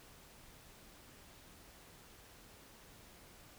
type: silence
effects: pink hiss -59 dBFS RMS until 3.58 s